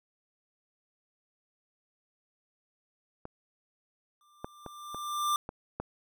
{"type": "clicks", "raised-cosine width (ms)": 1, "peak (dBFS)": [-26, -20, -25, -26, -23, -19], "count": 6, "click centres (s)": [3.254, 4.445, 4.663, 4.946, 5.491, 5.8]}
{"type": "tone with exponential growth", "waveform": "square", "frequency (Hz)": 1187, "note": "D6", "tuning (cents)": 18, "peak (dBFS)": -25, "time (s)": [4.21, 5.36], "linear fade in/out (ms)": 1, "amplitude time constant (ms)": 250}
{"effects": []}